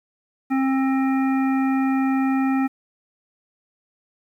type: harmonic tone with a mistuned harmonic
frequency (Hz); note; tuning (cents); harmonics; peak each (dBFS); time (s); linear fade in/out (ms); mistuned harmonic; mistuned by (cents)
266.7; C4; +33; 1 / 3 / 5 / 7 / 9; -18 / -28 / -32 / -35 / -37; 0.5-2.68; 20; 5; -16
effects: 9-bit